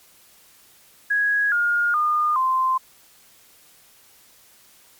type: tone with pitch steps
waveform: sine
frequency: 1661.2 / 1421.3 / 1216.1 / 1040.5 Hz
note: G#6 / F6 / D#6 / C6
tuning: 0 / +30 / -40 / -10 cents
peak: -17 dBFS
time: 1.1-2.78 s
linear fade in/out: 10 ms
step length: 420 ms
effects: white hiss -53 dBFS RMS until 4.99 s + MP3 96 kbps